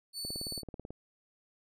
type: tone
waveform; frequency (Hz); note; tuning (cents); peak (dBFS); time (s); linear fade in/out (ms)
sawtooth; 4479; C#8; +17; -34; 0.13-0.63; 50
type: click train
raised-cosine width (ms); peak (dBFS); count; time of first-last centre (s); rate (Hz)
2; -29; 13; 0.25-0.906; 18.3
effects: resampled to 32000 Hz